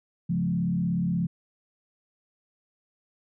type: tone with frequency modulation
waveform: sine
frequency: 174.61 Hz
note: F3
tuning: in tune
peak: -23 dBFS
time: 0.29-1.27 s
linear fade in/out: 10 ms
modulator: 36.7 Hz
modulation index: 0.92
effects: none